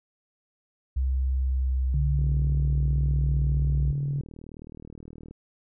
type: tone with pitch glide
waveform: sine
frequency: 65.4 to 62.81 Hz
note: C2 to B1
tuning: 0 to +30 cents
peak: -22 dBFS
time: 0.96-3.92 s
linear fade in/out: 10 ms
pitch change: -70 cents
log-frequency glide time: 1.34-2.91 s
type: tone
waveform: sine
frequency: 141.2 Hz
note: C#3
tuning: 32 cents sharp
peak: -25 dBFS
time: 1.94-4.21 s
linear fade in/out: 2 ms
type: click train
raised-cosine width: 3 ms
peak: -30 dBFS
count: 123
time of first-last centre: 2.19-5.31 s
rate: 39.1 Hz
effects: none